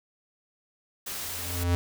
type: noise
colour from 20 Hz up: white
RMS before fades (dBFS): -35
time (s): 1.06-1.64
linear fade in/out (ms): 10
type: tone with exponential growth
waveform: square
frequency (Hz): 87.4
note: F2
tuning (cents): +2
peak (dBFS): -21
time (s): 1.1-1.75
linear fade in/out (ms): 0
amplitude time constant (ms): 140
effects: none